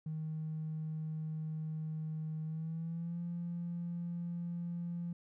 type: tone with pitch glide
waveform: triangle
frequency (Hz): 156.9 to 172.09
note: D#3 to F3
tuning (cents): +15 to -25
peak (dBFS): -33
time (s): 0.06-5.13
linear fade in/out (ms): 5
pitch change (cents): +160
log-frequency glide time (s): 2.44-3.2
effects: tanh soft clip ceiling -34 dBFS